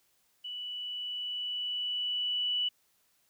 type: tone with level ramp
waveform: sine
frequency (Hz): 2960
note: F#7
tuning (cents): 0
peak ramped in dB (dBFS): -37 to -27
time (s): 0.44-2.69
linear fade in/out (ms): 10
effects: white hiss -71 dBFS RMS until 3.29 s